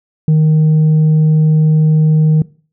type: tone with tanh clipping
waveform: triangle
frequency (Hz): 155.56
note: D#3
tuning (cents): 0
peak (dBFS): -7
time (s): 0.28-2.42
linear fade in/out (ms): 2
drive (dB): 7
effects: noise-tail reverb RT60 0.4 s tail -21 dB re dry